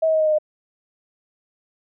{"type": "tone with pitch steps", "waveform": "sine", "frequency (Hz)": [643, 636.3, 629.8, 623.3, 616.8, 610.4], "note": ["E5", "D#5", "D#5", "D#5", "D#5", "D#5"], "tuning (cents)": [-43, 39, 21, 3, -15, -33], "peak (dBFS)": -15, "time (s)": [0.02, 0.386], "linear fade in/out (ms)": 10, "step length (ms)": 61, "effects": []}